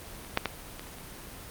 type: clicks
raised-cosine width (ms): 0.3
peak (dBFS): -29 / -7 / -11 / -23 / -28 / -27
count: 6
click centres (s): 0.248 / 0.374 / 0.457 / 0.795 / 0.87 / 0.985
effects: pink hiss -44 dBFS RMS until 1.5 s + Opus 24 kbps